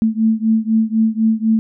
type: beating tone pair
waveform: sine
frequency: 220 / 224 Hz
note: A3 / A3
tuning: 0 / +31 cents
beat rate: 4 Hz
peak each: -15 / -16 dBFS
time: 0.02-1.59 s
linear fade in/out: 0 ms
effects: none